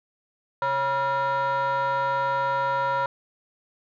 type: tone with frequency modulation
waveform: sine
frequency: 966 Hz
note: B5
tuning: 39 cents flat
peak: -19 dBFS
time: 0.62-3.06 s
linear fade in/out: 2 ms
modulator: 417 Hz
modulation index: 1
effects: tanh soft clip ceiling -21 dBFS